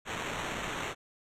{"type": "noise with sample-and-hold", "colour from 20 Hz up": "white", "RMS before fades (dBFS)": -36, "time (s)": [0.05, 0.95], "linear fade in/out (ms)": 50, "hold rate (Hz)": 4900, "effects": ["low-pass 8000 Hz 12 dB/octave"]}